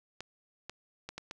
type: clicks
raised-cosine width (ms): 0.2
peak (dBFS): -23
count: 5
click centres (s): 0.206 / 0.696 / 1.09 / 1.18 / 1.311
effects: none